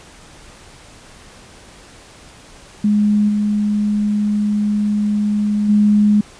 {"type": "tone with level steps", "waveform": "sine", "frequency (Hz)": 208.5, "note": "G#3", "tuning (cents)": 7, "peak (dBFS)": [-11, -14, -9], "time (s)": [2.84, 6.21], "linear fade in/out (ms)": 5, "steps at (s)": [3.28, 5.68], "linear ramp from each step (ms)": 20, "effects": ["pink hiss -42 dBFS RMS until 6.39 s", "resampled to 22050 Hz"]}